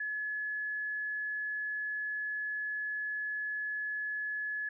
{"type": "tone", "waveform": "sine", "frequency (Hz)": 1705, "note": "G#6", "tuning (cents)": 45, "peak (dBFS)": -33, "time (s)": [0, 4.69], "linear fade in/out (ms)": 5, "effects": []}